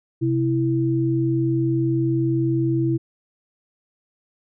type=tone pair together; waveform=sine; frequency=130 / 329.9 Hz; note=C3 / E4; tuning=-11 / +1 cents; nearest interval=octave + major third; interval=1612 cents; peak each=-21 / -20 dBFS; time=0.21-2.98 s; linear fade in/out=20 ms; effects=none